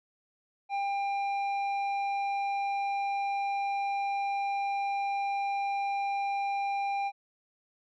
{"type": "tone with low-pass filter", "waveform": "square", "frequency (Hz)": 797, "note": "G5", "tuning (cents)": 28, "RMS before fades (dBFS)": -31, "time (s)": [0.69, 7.12], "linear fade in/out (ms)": 50, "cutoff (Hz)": 2200, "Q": 1, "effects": []}